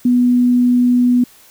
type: tone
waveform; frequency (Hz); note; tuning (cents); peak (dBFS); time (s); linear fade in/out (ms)
sine; 246; B3; -7; -9; 0.05-1.24; 5
effects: white hiss -46 dBFS RMS until 1.5 s